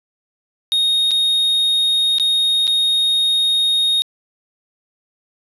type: tone with dropouts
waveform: triangle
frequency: 3721 Hz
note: A#7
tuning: 4 cents flat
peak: -12 dBFS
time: 0.72-4.02 s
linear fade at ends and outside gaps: 0 ms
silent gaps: 1.109-1.115 / 2.184-2.198 / 2.67-2.677 s
effects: resampled to 32000 Hz + 8-bit